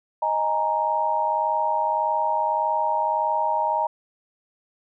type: chord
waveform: sine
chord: D# suspended fourth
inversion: none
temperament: equal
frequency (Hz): 622.3 / 830.6 / 932.3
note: D#5 / G#5 / A#5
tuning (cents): 0 / 0 / 0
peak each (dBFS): -27 / -26 / -22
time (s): 0.22-3.87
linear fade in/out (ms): 5
effects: none